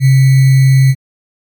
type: tone with sample-and-hold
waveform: sine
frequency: 133.5 Hz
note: C3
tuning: 35 cents sharp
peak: -4 dBFS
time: 0-0.95 s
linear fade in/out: 50 ms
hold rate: 2100 Hz
effects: AAC 64 kbps